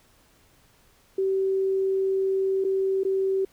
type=tone with dropouts; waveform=sine; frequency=384.6 Hz; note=G4; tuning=33 cents flat; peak=-21 dBFS; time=1.18-3.45 s; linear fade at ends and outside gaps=5 ms; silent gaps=2.642-2.647 / 3.035-3.049 s; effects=pink hiss -60 dBFS RMS until 3.52 s